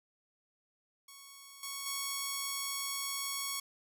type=tone with level steps; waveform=5% pulse; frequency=1108.7 Hz; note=C#6; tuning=in tune; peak=-39 / -27 / -23 dBFS; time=1.08-3.6 s; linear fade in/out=5 ms; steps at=1.63 / 1.86 s; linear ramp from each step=2 ms; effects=none